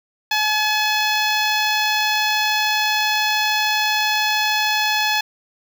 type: tone with notch filter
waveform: 10% pulse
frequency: 853 Hz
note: G#5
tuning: 46 cents sharp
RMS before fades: -19 dBFS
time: 0.31-5.21 s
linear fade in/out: 5 ms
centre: 10000 Hz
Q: 0.78
effects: none